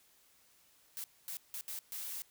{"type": "noise bursts at uneven times", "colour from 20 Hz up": "blue", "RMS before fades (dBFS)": -42, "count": 5, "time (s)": [[0.97, 1.04], [1.28, 1.37], [1.54, 1.61], [1.68, 1.79], [1.92, 2.22]], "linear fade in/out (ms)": 0, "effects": ["white hiss -67 dBFS RMS until 2.3 s"]}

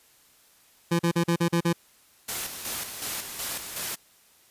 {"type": "tone bursts", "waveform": "25% pulse", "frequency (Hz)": 170, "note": "F3", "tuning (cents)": -46, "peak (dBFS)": -17, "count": 7, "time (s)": [0.91, 1.731], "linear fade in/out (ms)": 10, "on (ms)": 83, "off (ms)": 40}
{"type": "noise with tremolo", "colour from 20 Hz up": "white", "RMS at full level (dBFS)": -31, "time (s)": [2.28, 3.96], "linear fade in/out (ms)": 10, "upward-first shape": "square", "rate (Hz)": 2.7, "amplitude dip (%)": 50}
{"effects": ["white hiss -59 dBFS RMS until 4.5 s", "resampled to 32000 Hz"]}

